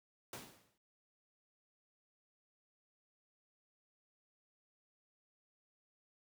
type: noise with exponential decay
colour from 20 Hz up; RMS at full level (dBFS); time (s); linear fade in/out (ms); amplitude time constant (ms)
pink; -44; 0.33-0.78; 2; 97
effects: high-pass 100 Hz 12 dB/octave